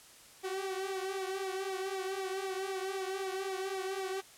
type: tone with flanger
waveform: sawtooth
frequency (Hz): 382.7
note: G4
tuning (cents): -42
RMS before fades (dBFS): -37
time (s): 0.43-4.22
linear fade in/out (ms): 20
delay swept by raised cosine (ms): 0.64 to 4.44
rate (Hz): 3.9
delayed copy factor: -0.75
effects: white hiss -56 dBFS RMS until 4.37 s + low-pass 11000 Hz 12 dB/octave